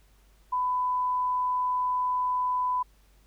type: tone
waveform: sine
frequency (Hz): 1000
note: B5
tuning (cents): +21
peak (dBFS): -24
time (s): 0.52-2.83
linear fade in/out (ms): 10
effects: added 49 Hz sine -57 dBFS peak until 3.26 s + pink hiss -65 dBFS RMS until 3.26 s